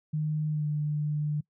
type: tone with pitch glide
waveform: sine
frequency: 153.2 to 149.53 Hz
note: D#3 to D3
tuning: -27 to +32 cents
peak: -26 dBFS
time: 0.13-1.41 s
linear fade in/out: 10 ms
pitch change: -41 cents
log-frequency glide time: 0.49-0.67 s
effects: noise-tail reverb RT60 0.1 s tail -23 dB re dry